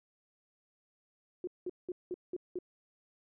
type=tone bursts; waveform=sine; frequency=359.8 Hz; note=F#4; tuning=48 cents flat; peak=-34 dBFS; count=6; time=1.44-2.588 s; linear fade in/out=2 ms; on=33 ms; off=190 ms; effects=none